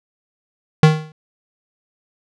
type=tone with exponential decay; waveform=square; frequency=155.56 Hz; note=D#3; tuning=in tune; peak=-4 dBFS; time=0.83-1.12 s; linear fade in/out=2 ms; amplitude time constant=62 ms; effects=low-pass 5000 Hz 12 dB/octave